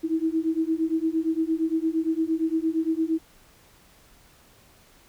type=beating tone pair; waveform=sine; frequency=318.4 / 327.1 Hz; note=D#4 / E4; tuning=+40 / -13 cents; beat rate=8.7 Hz; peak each=-25 dBFS; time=0.03-3.19 s; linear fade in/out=20 ms; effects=pink hiss -56 dBFS RMS until 5.08 s

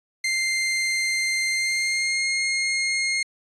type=tone with pitch glide; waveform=sawtooth; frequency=2093 to 2138 Hz; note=C7 to C7; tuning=0 to +37 cents; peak=-18 dBFS; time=0.24-3.23 s; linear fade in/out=5 ms; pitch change=+37 cents; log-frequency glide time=1.5-2.27 s; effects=resampled to 22050 Hz

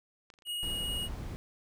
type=clicks; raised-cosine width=0.2 ms; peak=-33 / -40 / -43 / -43 / -43 dBFS; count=5; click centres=0.302 / 0.339 / 0.388 / 0.422 / 0.472 s
type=tone with vibrato; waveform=square; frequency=2885 Hz; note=F#7; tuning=44 cents flat; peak=-34 dBFS; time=0.45-1.09 s; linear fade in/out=50 ms; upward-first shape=triangle; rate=15 Hz; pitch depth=8 cents each way
type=noise; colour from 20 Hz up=brown; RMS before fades=-39 dBFS; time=0.63-1.36 s; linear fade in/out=0 ms
effects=none

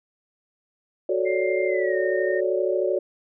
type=chord; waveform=sine; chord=D major seventh; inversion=first; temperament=equal; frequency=370 / 440 / 554.4 / 587.3 Hz; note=F#4 / A4 / C#5 / D5; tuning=0 / 0 / 0 / 0 cents; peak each=-24 / -28 / -26 / -27 dBFS; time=1.09-2.99 s; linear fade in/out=5 ms
type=tone with pitch glide; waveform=sine; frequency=2100 to 1838.7 Hz; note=C7 to A#6; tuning=+6 to -24 cents; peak=-30 dBFS; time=1.25-2.41 s; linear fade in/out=20 ms; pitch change=-230 cents; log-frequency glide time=1.67-1.97 s
effects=none

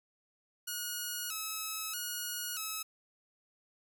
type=tone with vibrato; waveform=5% pulse; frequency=1368 Hz; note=F6; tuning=36 cents flat; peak=-25 dBFS; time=0.67-2.83 s; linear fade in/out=10 ms; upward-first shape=square; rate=0.79 Hz; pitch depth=99 cents each way; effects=none

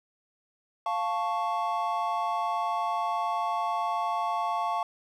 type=chord; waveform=triangle; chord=F augmented; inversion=none; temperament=equal; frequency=698.5 / 880 / 1108.7 Hz; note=F5 / A5 / C#6; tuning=0 / 0 / 0 cents; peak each=-29 dBFS; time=0.86-4.83 s; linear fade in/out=2 ms; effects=none

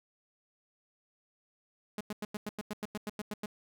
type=tone bursts; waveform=sawtooth; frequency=210 Hz; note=G#3; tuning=19 cents sharp; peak=-31 dBFS; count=13; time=1.98-3.459 s; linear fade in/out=2 ms; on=27 ms; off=94 ms; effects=none

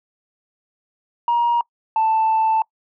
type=tone pair in turn; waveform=sine; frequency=947 / 883.5 Hz; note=A#5 / A5; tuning=+27 / +7 cents; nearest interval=minor second; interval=120 cents; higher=first; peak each=-13 dBFS; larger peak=neither; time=1.28-1.61 / 1.96-2.62 s; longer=second; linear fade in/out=2 ms; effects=noise-tail reverb RT60 0.1 s tail -25 dB re dry + tanh soft clip ceiling -12 dBFS

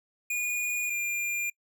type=tone pair in turn; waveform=square; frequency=2445 / 2400 Hz; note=D#7 / D7; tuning=-31 / +37 cents; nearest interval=unison; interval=32 cents; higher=first; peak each=-28 / -29 dBFS; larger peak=first; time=0.3-0.9 / 0.9-1.5 s; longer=neither; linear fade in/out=5 ms; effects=noise-tail reverb RT60 0.1 s tail -24 dB re dry

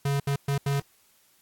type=tone bursts at uneven times; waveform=square; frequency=140.3 Hz; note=C#3; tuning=21 cents sharp; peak=-24 dBFS; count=4; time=0.05-0.2 / 0.27-0.36 / 0.48-0.58 / 0.66-0.8 s; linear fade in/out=5 ms; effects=white hiss -63 dBFS RMS until 1.41 s + AAC 64 kbps

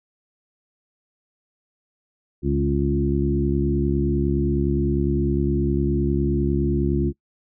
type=harmonic tone with a mistuned harmonic; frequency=69.8 Hz; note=C#2; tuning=13 cents sharp; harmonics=1 / 2 / 3 / 4 / 5; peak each=-24 / -24 / -26 / -26 / -24 dBFS; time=2.42-7.13 s; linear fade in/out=50 ms; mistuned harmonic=2; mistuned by=+33 cents; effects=noise-tail reverb RT60 0.1 s tail -22 dB re dry

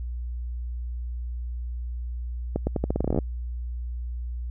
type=accelerating click train; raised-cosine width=2 ms; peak=-11 dBFS; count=15; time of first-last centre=2.56-3.188 s; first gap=110 ms; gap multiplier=0.84; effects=added 60 Hz sine -29 dBFS peak until 4.5 s

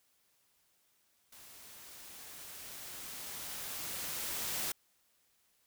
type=noise with level ramp; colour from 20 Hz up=white; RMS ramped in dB=-55 to -36 dBFS; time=1.32-4.72 s; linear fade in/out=5 ms; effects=white hiss -73 dBFS RMS until 5.66 s

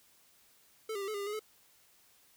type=tone with pitch steps; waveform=square; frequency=439.5 / 400.2 / 392.1 / 431.5 / 404.3 / 400.3 / 417.4 / 431.6 Hz; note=A4 / G4 / G4 / A4 / G#4 / G4 / G#4 / A4; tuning=-2 / +36 / 0 / -34 / -46 / +36 / +9 / -33 cents; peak=-36 dBFS; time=0.89-1.394 s; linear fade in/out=5 ms; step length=63 ms; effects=white hiss -65 dBFS RMS until 2.36 s

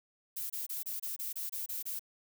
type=noise bursts; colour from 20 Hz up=violet; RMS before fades=-38 dBFS; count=10; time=0.36-1.994 s; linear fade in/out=10 ms; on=140 ms; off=26 ms; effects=none

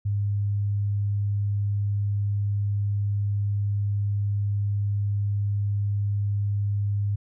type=tone; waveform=sine; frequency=101.7 Hz; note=G#2; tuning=36 cents flat; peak=-22 dBFS; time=0.05-7.16 s; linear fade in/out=10 ms; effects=none

